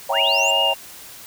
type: chord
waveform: sine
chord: C# diminished seventh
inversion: none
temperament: equal with one note detuned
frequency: 554.4 / 651.7 / 784 / 932.3 Hz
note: C#5 / E5 / G5 / Bb5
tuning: 0 / -20 / 0 / 0 cents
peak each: -25 dBFS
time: 0.09-0.74 s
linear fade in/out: 10 ms
type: linear sweep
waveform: sine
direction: up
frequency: 524 to 7580 Hz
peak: -25 dBFS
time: 0.09-0.51 s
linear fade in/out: 5 ms
type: tone with vibrato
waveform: sine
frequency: 2799 Hz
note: F7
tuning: 3 cents sharp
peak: -17 dBFS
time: 0.13-0.75 s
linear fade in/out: 50 ms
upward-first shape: triangle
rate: 2.6 Hz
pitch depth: 28 cents each way
effects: white hiss -40 dBFS RMS until 1.26 s